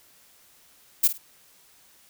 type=noise with echo; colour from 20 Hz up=violet; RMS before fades=-18 dBFS; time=1.03-1.08 s; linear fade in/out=10 ms; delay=51 ms; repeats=2; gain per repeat=-12 dB; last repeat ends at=1.182 s; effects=white hiss -57 dBFS RMS until 2.09 s